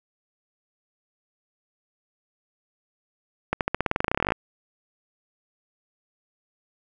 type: accelerating click train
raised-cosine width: 0.5 ms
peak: -7 dBFS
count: 21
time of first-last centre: 3.53-4.321 s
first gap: 78 ms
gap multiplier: 0.92
effects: none